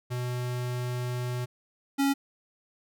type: tone pair in turn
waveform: square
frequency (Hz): 123.8 / 276.9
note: B2 / C#4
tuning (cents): +5 / -2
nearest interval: octave + major second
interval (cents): 1393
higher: second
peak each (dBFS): -30 / -23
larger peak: second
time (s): 0.1-1.46 / 1.98-2.14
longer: first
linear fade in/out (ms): 20
effects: none